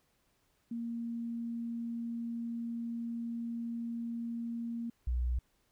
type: tone pair in turn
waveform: sine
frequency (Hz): 233.1 / 61.14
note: A#3 / B1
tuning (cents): 0 / -17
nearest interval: octave + major seventh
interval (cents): 2317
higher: first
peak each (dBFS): -35 / -29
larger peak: second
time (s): 0.71-4.9 / 5.07-5.39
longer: first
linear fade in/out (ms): 5
effects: pink hiss -74 dBFS RMS until 5.71 s